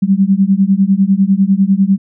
sine beating tone pair, 189.7 / 199.7 Hz, F#3 / G3, +43 / +32 cents, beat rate 10 Hz, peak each -11 dBFS, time 0.02-1.98 s, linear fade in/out 10 ms, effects none

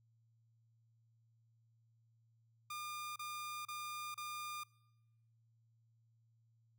sawtooth tone bursts, 1207 Hz, D6, 47 cents sharp, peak -39 dBFS, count 4, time 2.7-4.636 s, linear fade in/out 5 ms, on 460 ms, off 32 ms, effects noise-tail reverb RT60 1.0 s tail -25 dB re dry + added 114 Hz sine -70 dBFS peak until 6.78 s

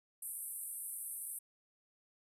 pink band-pass noise, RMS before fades -44 dBFS, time 0.22-1.39 s, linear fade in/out 5 ms, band 8600 to 13000 Hz, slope 96 dB/octave, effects none

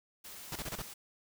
white noise, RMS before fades -48 dBFS, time 0.24-0.94 s, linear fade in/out 10 ms
pink noise bursts, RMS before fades -39 dBFS, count 5, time 0.52-0.82 s, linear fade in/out 2 ms, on 36 ms, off 30 ms
effects none

